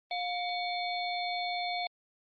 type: harmonic tone with a mistuned harmonic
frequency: 710 Hz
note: F5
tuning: 28 cents sharp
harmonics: 1 / 3 / 5 / 6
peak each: -33 / -38 / -40 / -41 dBFS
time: 0.11-1.87 s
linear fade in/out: 2 ms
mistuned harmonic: 3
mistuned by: +94 cents
effects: Opus 24 kbps